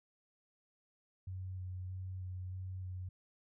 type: tone with vibrato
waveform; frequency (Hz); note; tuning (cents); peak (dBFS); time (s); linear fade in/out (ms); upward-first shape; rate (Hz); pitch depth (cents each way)
sine; 92.5; F#2; 0; -40; 1.27-3.09; 5; square; 1.6; 13
effects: none